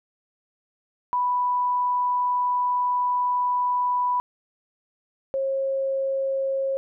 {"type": "tone pair in turn", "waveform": "sine", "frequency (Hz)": [987.8, 539.8], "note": ["B5", "C#5"], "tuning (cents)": [0, -46], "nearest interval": "minor seventh", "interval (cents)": 1046, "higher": "first", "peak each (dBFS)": [-20, -22], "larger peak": "first", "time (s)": [[1.13, 4.2], [5.34, 6.77]], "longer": "first", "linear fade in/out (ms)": 0, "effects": []}